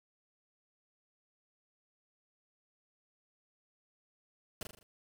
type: noise with echo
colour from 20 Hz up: pink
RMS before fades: -40 dBFS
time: 4.61-4.63 s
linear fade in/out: 2 ms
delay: 40 ms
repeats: 5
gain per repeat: -5 dB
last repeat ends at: 4.83 s
effects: none